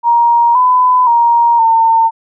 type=tone with pitch steps; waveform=sine; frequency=941 / 1004 / 939 / 906 Hz; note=A#5 / B5 / A#5 / A#5; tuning=+16 / +28 / +12 / -50 cents; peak=-6 dBFS; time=0.03-2.11 s; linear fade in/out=50 ms; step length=520 ms; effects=none

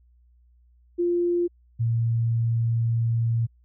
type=tone pair in turn; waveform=sine; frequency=348.5 / 115.53 Hz; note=F4 / A#2; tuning=-4 / -15 cents; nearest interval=octave + perfect fifth; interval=1911 cents; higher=first; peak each=-20 dBFS; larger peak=neither; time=0.98-1.48 / 1.79-3.47 s; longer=second; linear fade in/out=20 ms; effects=added 60 Hz sine -55 dBFS peak until 3.64 s

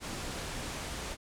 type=low-pass noise; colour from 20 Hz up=pink; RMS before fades=-39 dBFS; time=0-1.17 s; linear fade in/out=50 ms; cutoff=9800 Hz; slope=24 dB/octave; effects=none

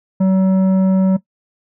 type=tone with tanh clipping; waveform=sine; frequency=189.4 Hz; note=F#3; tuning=41 cents sharp; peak=-12 dBFS; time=0.2-1.17 s; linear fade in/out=10 ms; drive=10 dB; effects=noise-tail reverb RT60 0.1 s tail -17 dB re dry

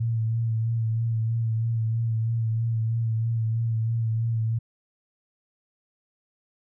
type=tone with vibrato; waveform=sine; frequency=113.5 Hz; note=A#2; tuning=46 cents flat; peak=-22 dBFS; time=0-4.59 s; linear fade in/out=10 ms; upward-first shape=sine; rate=3.1 Hz; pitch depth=32 cents each way; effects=none

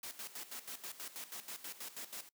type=noise with tremolo; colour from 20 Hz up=white; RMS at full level=-45 dBFS; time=0.03-2.29 s; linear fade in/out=5 ms; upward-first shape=square; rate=6.2 Hz; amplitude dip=75%; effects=noise-tail reverb RT60 0.1 s tail -22 dB re dry + high-pass 200 Hz 12 dB/octave

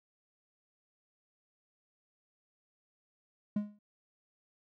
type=tone with exponential decay; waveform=triangle; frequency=207.7 Hz; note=G#3; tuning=in tune; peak=-24 dBFS; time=3.56-3.79 s; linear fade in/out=5 ms; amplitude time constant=48 ms; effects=none

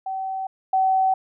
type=tone pair in turn; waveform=sine; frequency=765 / 760.6 Hz; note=G5 / F#5; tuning=-42 / +48 cents; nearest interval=unison; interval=10 cents; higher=first; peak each=-25 / -16 dBFS; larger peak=second; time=0.06-0.47 / 0.73-1.14 s; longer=neither; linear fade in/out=5 ms; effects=none

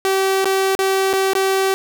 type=tone with dropouts; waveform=sawtooth; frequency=385 Hz; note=G4; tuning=31 cents flat; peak=-11 dBFS; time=0.05-1.74 s; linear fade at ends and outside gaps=0 ms; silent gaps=0.444-0.456 / 0.751-0.79 / 1.131-1.136 / 1.334-1.352 s; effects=none

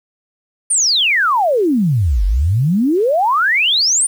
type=exponential two-way sweep; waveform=sine; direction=down then up; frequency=9560 to 44.79 to 9560 Hz; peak=-11 dBFS; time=0.7-4.07 s; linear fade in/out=10 ms; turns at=2.25 s; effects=7-bit

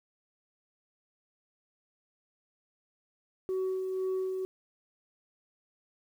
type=tone with tremolo; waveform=sine; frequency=376 Hz; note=F#4; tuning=28 cents sharp; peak=-26 dBFS; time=3.49-4.45 s; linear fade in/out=0 ms; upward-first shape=sine; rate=2 Hz; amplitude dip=40%; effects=tanh soft clip ceiling -27 dBFS + 10-bit

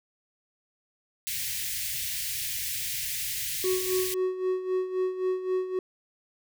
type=band-stop noise; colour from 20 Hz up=white; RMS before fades=-32 dBFS; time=1.27-4.14 s; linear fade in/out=0 ms; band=150 to 1800 Hz; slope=48 dB/octave
type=tone with tremolo; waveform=triangle; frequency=371.1 Hz; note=F#4; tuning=5 cents sharp; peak=-21 dBFS; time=3.64-5.79 s; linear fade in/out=2 ms; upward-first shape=sine; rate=3.8 Hz; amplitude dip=70%
effects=none

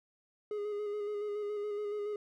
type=tone with vibrato; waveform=triangle; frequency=415.3 Hz; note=G#4; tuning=in tune; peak=-32 dBFS; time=0.51-2.16 s; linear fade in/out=2 ms; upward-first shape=square; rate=7.1 Hz; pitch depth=22 cents each way; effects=none

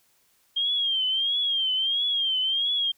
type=tone with vibrato; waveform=sine; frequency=3204 Hz; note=G7; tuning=37 cents sharp; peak=-22 dBFS; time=0.56-2.92 s; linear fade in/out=10 ms; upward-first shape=triangle; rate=1.5 Hz; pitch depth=110 cents each way; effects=white hiss -65 dBFS RMS until 2.97 s

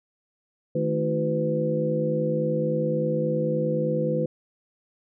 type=tone cluster; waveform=sine; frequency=155.3 / 218.8 / 323.6 / 373.3 / 503 Hz; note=D#3 / A3 / E4 / F#4 / B4; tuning=-3 / -9 / -32 / +15 / +32 cents; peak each=-27 / -30 / -32 / -33 / -25 dBFS; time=0.75-4.26 s; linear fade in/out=5 ms; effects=none

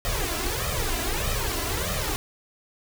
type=noise with flanger; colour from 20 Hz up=pink; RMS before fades=-27 dBFS; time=0.05-2.16 s; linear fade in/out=0 ms; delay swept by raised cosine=1.6 to 3 ms; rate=1.6 Hz; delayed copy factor=+0.85; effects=none

